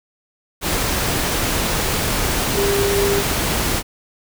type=tone in noise; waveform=sine; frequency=400 Hz; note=G4; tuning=35 cents sharp; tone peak=-17 dBFS; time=2.54-3.24 s; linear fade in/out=50 ms; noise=pink; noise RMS=-20 dBFS; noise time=0.61-3.83 s; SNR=0 dB; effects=none